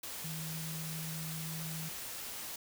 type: tone in noise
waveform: sine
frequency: 160 Hz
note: D#3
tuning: 49 cents sharp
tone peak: -40 dBFS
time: 0.24-1.89 s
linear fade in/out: 5 ms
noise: white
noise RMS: -43 dBFS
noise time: 0.03-2.56 s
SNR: 0 dB
effects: none